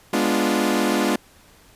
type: chord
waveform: sawtooth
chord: G# diminished seventh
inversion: none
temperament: equal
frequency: 207.7 / 246.9 / 293.7 / 349.2 Hz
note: G#3 / B3 / D4 / F4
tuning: 0 / 0 / 0 / 0 cents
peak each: -20 dBFS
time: 0.13-1.16 s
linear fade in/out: 5 ms
effects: pink hiss -52 dBFS RMS until 1.75 s + resampled to 32000 Hz